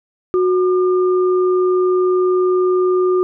sine tone pair together, 366.6 / 1200 Hz, F#4 / D6, -16 / +37 cents, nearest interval octave + major sixth, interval 2053 cents, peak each -12 / -24 dBFS, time 0.34-3.23 s, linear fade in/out 0 ms, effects none

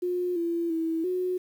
sine tone with pitch steps, 357.9 / 338.8 / 325.5 / 364.9 Hz, F4 / E4 / E4 / F#4, +42 / +48 / -22 / -24 cents, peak -25 dBFS, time 0.02-1.38 s, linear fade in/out 10 ms, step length 340 ms, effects 9-bit

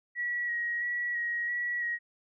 sine tone with vibrato, 1913 Hz, A#6, 44 cents sharp, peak -29 dBFS, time 0.15-1.99 s, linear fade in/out 50 ms, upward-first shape square, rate 1.5 Hz, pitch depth 17 cents each way, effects none

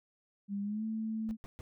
sine tone with pitch glide, 200.9 to 220.4 Hz, G3 to A3, +43 to +3 cents, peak -33 dBFS, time 0.48-1.37 s, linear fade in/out 50 ms, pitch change +160 cents, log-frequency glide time 0.62-0.84 s
brown noise bursts, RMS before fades -45 dBFS, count 3, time 1.29-1.61 s, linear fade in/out 0 ms, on 20 ms, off 130 ms
effects none

